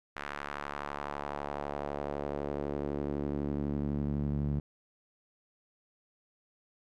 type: tone with band-pass filter sweep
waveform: sawtooth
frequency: 72 Hz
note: D2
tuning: 34 cents flat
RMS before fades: -35 dBFS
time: 0.16-4.6 s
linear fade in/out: 5 ms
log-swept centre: 1600 to 160 Hz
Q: 1.5
effects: none